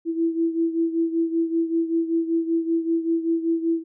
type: beating tone pair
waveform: sine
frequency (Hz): 329.6 / 334.8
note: E4 / E4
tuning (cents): 0 / +27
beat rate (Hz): 5.2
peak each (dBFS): -21 / -26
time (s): 0.05-3.84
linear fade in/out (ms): 50
effects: none